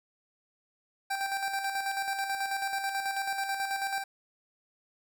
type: tone with tremolo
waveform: 25% pulse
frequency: 784 Hz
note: G5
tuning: in tune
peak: -25 dBFS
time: 1.1-4.04 s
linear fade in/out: 10 ms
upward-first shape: square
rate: 9.2 Hz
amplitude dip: 45%
effects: none